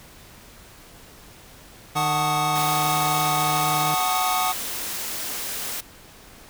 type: chord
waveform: square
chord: D# half-diminished seventh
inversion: first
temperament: equal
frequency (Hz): 740 / 880 / 1108.7 / 1244.5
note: F#5 / A5 / C#6 / D#6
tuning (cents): 0 / 0 / 0 / 0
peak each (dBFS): -25 / -30 / -30 / -27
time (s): 1.95-4.53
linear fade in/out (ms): 20
type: tone with vibrato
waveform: sawtooth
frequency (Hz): 152.6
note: D#3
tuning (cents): -33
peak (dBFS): -24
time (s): 1.95-3.95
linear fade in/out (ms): 10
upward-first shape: triangle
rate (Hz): 4.2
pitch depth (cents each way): 13
type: high-pass noise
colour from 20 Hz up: white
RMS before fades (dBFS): -30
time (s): 2.55-5.81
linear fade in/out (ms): 10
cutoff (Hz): 180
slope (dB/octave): 48
effects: pink hiss -47 dBFS RMS until 6.49 s